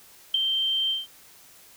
sine tone with ADSR envelope, 3136 Hz, G7, in tune, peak -15 dBFS, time 0.34-1.07 s, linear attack 6 ms, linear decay 8 ms, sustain -7 dB, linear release 170 ms, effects white hiss -52 dBFS RMS until 1.76 s

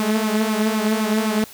sawtooth tone with flanger, 216.5 Hz, A3, 28 cents flat, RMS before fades -20 dBFS, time 0-1.44 s, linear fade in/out 2 ms, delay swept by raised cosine 0.8 to 5.2 ms, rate 3.9 Hz, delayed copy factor +0.65, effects white hiss -42 dBFS RMS until 1.53 s

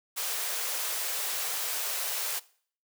white high-pass noise, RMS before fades -32 dBFS, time 0.16-2.4 s, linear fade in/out 20 ms, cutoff 420 Hz, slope 48 dB/octave, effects noise-tail reverb RT60 0.5 s tail -20 dB re dry

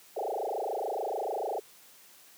sine tone with frequency modulation, 609 Hz, D#5, 37 cents flat, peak -30 dBFS, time 0.16-1.6 s, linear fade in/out 10 ms, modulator 26.9 Hz, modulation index 7.9, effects white hiss -56 dBFS RMS until 2.37 s + high-pass 150 Hz 12 dB/octave

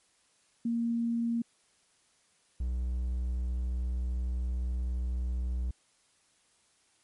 sine / triangle tone pair in turn, 233.1 / 61.74 Hz, A#3 / B1, 0 / 0 cents, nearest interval octave + major seventh, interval 2300 cents, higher first, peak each -27 dBFS, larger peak neither, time 0.65-1.42 / 2.6-5.71 s, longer second, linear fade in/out 5 ms, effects white hiss -68 dBFS RMS until 7.03 s + MP3 48 kbps

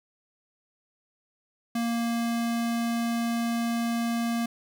square tone, 233.1 Hz, A#3, in tune, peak -26 dBFS, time 1.75-4.46 s, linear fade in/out 5 ms, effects none

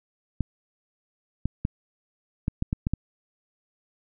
clicks, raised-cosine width 5 ms, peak -12 dBFS, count 8, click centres 0.407 / 1.456 / 1.651 / 2.481 / 2.624 / 2.729 / 2.869 / 2.936 s, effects none

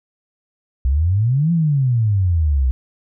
sine exponential two-way sweep, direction up then down, 61.74 to 173.2 to 61.74 Hz, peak -13 dBFS, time 0.85-2.71 s, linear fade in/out 0 ms, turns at 1.52 s, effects none

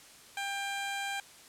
15% pulse tone, 795 Hz, G5, 24 cents sharp, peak -27 dBFS, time 0.37-1.2 s, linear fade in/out 2 ms, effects white hiss -54 dBFS RMS until 1.48 s + low-pass 10000 Hz 12 dB/octave

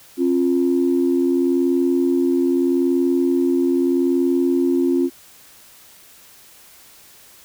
sine tone pair together, 268.4 / 349.2 Hz, C4 / F4, +44 / 0 cents, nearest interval perfect fourth, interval 456 cents, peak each -17 dBFS, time 0.17-5.1 s, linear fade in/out 50 ms, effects tanh soft clip ceiling -7 dBFS + white hiss -47 dBFS RMS until 7.44 s

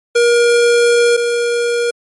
square tone pair in turn, 474.9 / 474.9 Hz, A#4 / A#4, +32 / +32 cents, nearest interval unison, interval 0 cents, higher neither, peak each -9 / -14 dBFS, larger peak first, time 0.15-1.17 / 1.17-1.91 s, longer first, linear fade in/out 10 ms, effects MP3 48 kbps

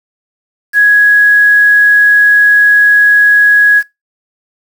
sine tone with quantisation, 1668 Hz, G#6, 7 cents sharp, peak -3 dBFS, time 0.73-3.83 s, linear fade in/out 50 ms, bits 5, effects noise-tail reverb RT60 0.2 s tail -21 dB re dry

